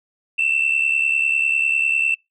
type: tone pair together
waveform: sine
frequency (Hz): 2640 / 2710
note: E7 / E7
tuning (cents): +2 / +47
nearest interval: unison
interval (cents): 45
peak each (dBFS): -18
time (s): 0.38-2.15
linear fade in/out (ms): 10
effects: noise-tail reverb RT60 0.2 s tail -26 dB re dry + tanh soft clip ceiling -11 dBFS